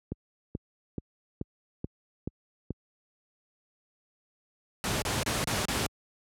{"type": "click train", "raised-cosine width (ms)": 3, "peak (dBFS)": -19, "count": 7, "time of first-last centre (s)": [0.12, 2.706], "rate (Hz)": 2.32}
{"type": "noise bursts", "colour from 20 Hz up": "pink", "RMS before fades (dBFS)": -29, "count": 5, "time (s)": [4.84, 5.864], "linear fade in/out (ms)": 0, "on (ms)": 180, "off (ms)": 31}
{"effects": ["high-pass 60 Hz 12 dB/octave", "low-pass 11000 Hz 12 dB/octave"]}